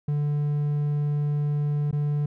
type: tone with dropouts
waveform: triangle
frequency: 146.83 Hz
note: D3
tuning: in tune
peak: -20 dBFS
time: 0.08-2.26 s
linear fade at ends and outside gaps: 5 ms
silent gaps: 1.912-1.927 s
effects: none